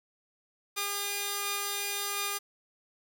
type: tone pair together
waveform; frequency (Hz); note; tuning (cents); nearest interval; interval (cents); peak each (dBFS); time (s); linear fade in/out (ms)
5% pulse; 404.9 / 1213.3; G#4 / D#6; -44 / -44; octave + perfect fifth; 1900; -24 / -21; 0.76-2.39; 20
effects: none